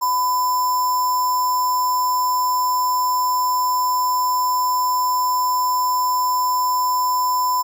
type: tone with sample-and-hold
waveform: sine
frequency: 1000 Hz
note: B5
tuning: 21 cents sharp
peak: -16 dBFS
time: 0.01-7.63 s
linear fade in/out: 20 ms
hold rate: 6300 Hz
effects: none